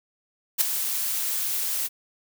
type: noise with ADSR envelope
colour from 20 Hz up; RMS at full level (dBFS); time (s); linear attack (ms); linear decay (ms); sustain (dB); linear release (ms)
blue; -17; 0.58-1.89; 32; 6; -10; 37
effects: none